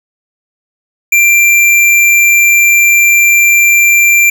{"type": "tone", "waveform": "square", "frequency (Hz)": 2365, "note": "D7", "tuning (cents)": 12, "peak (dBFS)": -5, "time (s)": [1.12, 4.3], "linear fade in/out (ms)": 5, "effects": []}